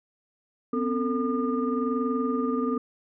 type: tone cluster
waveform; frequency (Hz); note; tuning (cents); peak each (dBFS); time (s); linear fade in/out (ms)
sine; 249.4 / 270.4 / 449.2 / 1209; B3 / C#4 / A4 / D6; +17 / -43 / +36 / +50; -26 / -31 / -29 / -32; 0.73-2.78; 5
effects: tanh soft clip ceiling -14 dBFS